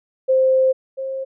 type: tone pair in turn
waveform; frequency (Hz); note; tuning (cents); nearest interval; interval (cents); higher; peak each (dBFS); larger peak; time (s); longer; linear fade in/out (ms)
sine; 523.3 / 532.8; C5 / C5; 0 / +31; unison; 31; second; -12 / -23; first; 0.28-0.73 / 0.97-1.25; first; 20
effects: none